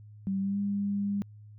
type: tone with pitch glide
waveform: sine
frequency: 193.8 to 201.4 Hz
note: G3 to G3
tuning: -20 to +47 cents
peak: -27 dBFS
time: 0.27-1.22 s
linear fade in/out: 0 ms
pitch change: +67 cents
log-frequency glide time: 0.39-0.59 s
effects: added 105 Hz sine -47 dBFS peak until 1.58 s